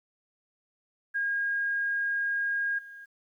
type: tone with level steps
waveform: sine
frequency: 1627 Hz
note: G#6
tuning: 36 cents flat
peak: -26 / -43 dBFS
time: 1.14-3.06 s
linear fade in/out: 20 ms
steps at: 2.78 s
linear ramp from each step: 10 ms
effects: 11-bit